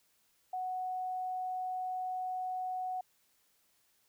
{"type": "tone", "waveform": "sine", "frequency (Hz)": 740, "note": "F#5", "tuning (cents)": 0, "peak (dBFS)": -34, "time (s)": [0.53, 3.01], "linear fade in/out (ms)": 5, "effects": ["white hiss -72 dBFS RMS until 4.08 s"]}